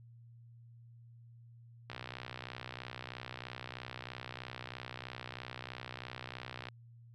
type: click train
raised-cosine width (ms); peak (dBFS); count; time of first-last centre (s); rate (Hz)
0.3; -26; 303; 1.9-6.686; 63.1
effects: added 117 Hz sine -54 dBFS peak until 7.14 s